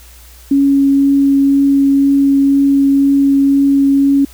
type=tone with vibrato; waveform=sine; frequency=277.2 Hz; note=C#4; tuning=in tune; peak=-7 dBFS; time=0.51-4.25 s; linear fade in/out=5 ms; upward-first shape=triangle; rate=2 Hz; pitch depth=8 cents each way; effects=added 60 Hz sine -38 dBFS peak until 4.33 s + white hiss -42 dBFS RMS until 4.33 s